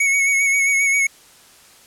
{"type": "tone with vibrato", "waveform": "square", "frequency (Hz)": 2216, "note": "C#7", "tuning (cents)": -1, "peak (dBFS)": -15, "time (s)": [0, 1.07], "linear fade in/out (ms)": 5, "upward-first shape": "sine", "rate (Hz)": 7.5, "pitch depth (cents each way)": 31, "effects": ["white hiss -48 dBFS RMS until 1.86 s", "low-pass 11000 Hz 12 dB/octave"]}